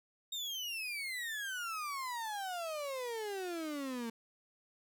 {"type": "exponential sweep", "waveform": "35% pulse", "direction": "down", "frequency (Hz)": [3729, 224.8], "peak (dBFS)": -36, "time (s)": [0.32, 4.1], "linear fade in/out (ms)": 5, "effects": []}